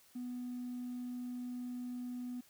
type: tone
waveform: triangle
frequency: 246.9 Hz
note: B3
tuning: in tune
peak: -36 dBFS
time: 0.15-2.41 s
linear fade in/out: 10 ms
effects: tanh soft clip ceiling -36 dBFS + white hiss -65 dBFS RMS until 2.49 s